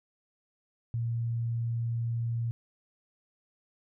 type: tone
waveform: sine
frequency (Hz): 116.54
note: A#2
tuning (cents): 0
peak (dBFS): -28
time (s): 0.94-2.51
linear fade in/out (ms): 0
effects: none